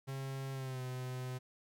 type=tone with pitch glide; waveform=45% pulse; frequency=134.9 to 127.55 Hz; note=C#3 to C3; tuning=-47 to -44 cents; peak=-39 dBFS; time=0.07-1.39 s; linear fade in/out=20 ms; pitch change=-97 cents; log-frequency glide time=0.52-0.83 s; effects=12-bit